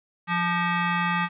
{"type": "ring-modulated tone", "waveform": "20% pulse", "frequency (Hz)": 693, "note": "F5", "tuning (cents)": -14, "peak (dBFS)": -14, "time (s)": [0.27, 1.29], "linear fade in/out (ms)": 50, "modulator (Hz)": 517, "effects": ["resampled to 8000 Hz", "9-bit"]}